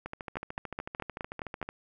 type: two click trains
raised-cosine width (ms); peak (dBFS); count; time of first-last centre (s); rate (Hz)
0.5; -19 / -22; 7 / 23; 0.37-1.628 / 0.06-1.69; 4.77 / 13.5
effects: none